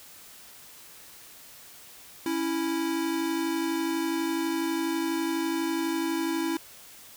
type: tone pair together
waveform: square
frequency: 277.5 / 329.6 Hz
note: C#4 / E4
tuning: +2 / 0 cents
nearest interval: minor third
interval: 298 cents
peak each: -33 / -28 dBFS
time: 2.26-6.57 s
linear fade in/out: 2 ms
effects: white hiss -49 dBFS RMS until 7.16 s